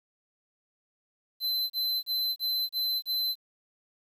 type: tone bursts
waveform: square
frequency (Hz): 4057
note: B7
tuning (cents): +46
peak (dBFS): -27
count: 6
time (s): 1.4-3.355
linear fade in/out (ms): 50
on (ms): 300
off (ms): 31
effects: 10-bit